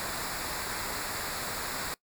pink noise with comb filter, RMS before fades -35 dBFS, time 0-1.94 s, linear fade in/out 0 ms, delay 0.33 ms, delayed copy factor -0.65, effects noise-tail reverb RT60 0.1 s tail -22 dB re dry

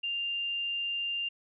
sine tone, 2794 Hz, F7, in tune, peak -30 dBFS, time 0.03-1.29 s, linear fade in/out 10 ms, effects none

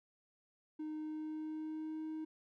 triangle tone with pitch glide, 308.6 to 314 Hz, D#4 to D#4, -14 to +16 cents, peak -37 dBFS, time 0.79-2.25 s, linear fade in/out 10 ms, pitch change +30 cents, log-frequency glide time 0.97-2.03 s, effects tanh soft clip ceiling -33 dBFS

